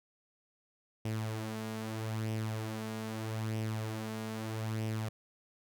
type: tone with flanger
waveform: sawtooth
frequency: 110 Hz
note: A2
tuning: in tune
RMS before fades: -37 dBFS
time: 1.05-5.09 s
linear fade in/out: 5 ms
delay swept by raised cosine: 0.35 to 4.85 ms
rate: 0.79 Hz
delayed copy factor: +0.5
effects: none